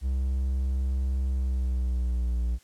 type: tone with pitch glide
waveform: triangle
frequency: 65.6 to 59.46 Hz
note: C2 to A#1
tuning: +5 to +35 cents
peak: -22 dBFS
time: 0.01-2.59 s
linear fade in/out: 50 ms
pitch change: -170 cents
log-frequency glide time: 1.28-2.42 s
effects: white hiss -60 dBFS RMS until 2.63 s + low-pass 10000 Hz 12 dB/octave